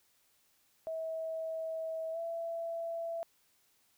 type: tone with pitch glide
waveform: sine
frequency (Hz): 646 to 668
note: E5 to E5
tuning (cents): -35 to +23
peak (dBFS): -35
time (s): 0.87-3.23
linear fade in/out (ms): 0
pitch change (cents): +58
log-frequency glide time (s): 2.12-2.18
effects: white hiss -71 dBFS RMS until 3.97 s